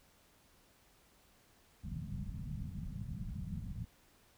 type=low-pass noise; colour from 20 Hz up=white; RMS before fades=-42 dBFS; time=1.83-3.85 s; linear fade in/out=5 ms; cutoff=200 Hz; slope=48 dB/octave; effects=pink hiss -67 dBFS RMS until 4.37 s